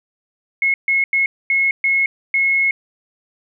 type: tone bursts at uneven times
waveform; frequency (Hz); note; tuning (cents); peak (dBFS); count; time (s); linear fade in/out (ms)
sine; 2174; C#7; -34; -13; 6; 0.62-0.74 / 0.88-1.04 / 1.13-1.26 / 1.5-1.71 / 1.84-2.06 / 2.34-2.71; 2
effects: none